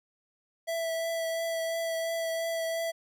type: tone with vibrato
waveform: square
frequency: 659.3 Hz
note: E5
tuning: in tune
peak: -30 dBFS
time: 0.67-2.92 s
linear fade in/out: 20 ms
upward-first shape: triangle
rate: 2.9 Hz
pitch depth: 16 cents each way
effects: none